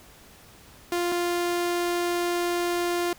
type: tone pair in turn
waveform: sawtooth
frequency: 349.2 / 349.2 Hz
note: F4 / F4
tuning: 0 / 0 cents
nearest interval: unison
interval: 0 cents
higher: neither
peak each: -20 dBFS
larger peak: neither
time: 0.92-1.12 / 1.12-3.13 s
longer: second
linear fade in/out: 2 ms
effects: pink hiss -51 dBFS RMS until 3.18 s